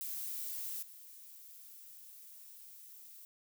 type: noise with level steps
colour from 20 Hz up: violet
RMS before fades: -41 / -54 dBFS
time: 0.01-3.25 s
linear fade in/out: 0 ms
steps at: 0.82 s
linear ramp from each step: 10 ms
effects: none